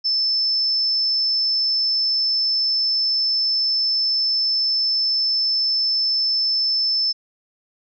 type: tone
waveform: sine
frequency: 5274 Hz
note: E8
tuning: in tune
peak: -17 dBFS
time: 0.04-7.13 s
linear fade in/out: 20 ms
effects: none